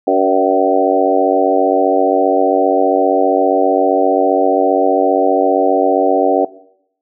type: harmonic tone with a mistuned harmonic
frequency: 95.1 Hz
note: F#2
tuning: 48 cents sharp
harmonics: 3 / 4 / 5 / 6 / 7 / 8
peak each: -17 / -17 / -17 / -17 / -17 / -17 dBFS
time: 0.07-6.45 s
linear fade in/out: 5 ms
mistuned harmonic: 6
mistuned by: +22 cents
effects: noise-tail reverb RT60 0.7 s tail -19 dB re dry